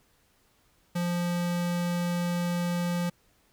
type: tone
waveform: square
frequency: 174.61 Hz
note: F3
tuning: in tune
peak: -27 dBFS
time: 0.95-3.1 s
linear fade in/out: 10 ms
effects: pink hiss -66 dBFS RMS until 3.52 s